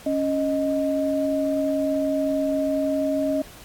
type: tone pair together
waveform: sine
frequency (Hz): 277.2 / 622.3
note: C#4 / D#5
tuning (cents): 0 / 0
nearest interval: octave + major second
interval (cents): 1400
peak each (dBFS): -23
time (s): 0.06-3.42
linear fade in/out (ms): 5
effects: pink hiss -45 dBFS RMS until 3.64 s + AAC 64 kbps